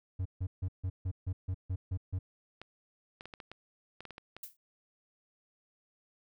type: tone bursts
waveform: triangle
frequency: 92.5 Hz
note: F#2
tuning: in tune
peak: -29 dBFS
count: 10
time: 0.19-2.19 s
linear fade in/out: 10 ms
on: 65 ms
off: 150 ms
type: clicks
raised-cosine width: 0.3 ms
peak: -29 dBFS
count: 11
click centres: 2.616 / 3.209 / 3.256 / 3.338 / 3.402 / 3.516 / 4.006 / 4.053 / 4.107 / 4.181 / 4.366 s
type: noise with exponential decay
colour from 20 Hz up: violet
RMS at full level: -39 dBFS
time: 4.43-4.57 s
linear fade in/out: 5 ms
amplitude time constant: 30 ms
effects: none